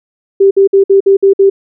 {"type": "tone bursts", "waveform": "sine", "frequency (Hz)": 392, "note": "G4", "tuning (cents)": 0, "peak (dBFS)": -3, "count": 7, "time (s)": [0.4, 1.5], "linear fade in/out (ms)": 10, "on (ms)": 110, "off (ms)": 55, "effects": []}